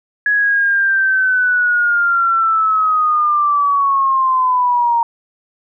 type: linear sweep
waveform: sine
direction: down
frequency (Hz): 1681 to 927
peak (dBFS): -11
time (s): 0.26-5.03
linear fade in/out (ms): 2
effects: none